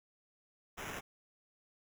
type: noise with sample-and-hold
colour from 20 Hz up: violet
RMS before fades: -43 dBFS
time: 0.77-1.01 s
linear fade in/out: 20 ms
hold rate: 4410 Hz
effects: none